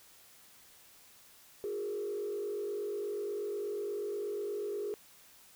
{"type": "tone with frequency modulation", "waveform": "sine", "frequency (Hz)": 411.4, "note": "G#4", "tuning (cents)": -16, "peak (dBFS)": -33, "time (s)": [1.64, 4.94], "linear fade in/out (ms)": 0, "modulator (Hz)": 48.3, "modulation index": 0.82, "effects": ["tanh soft clip ceiling -29 dBFS", "white hiss -59 dBFS RMS until 5.55 s"]}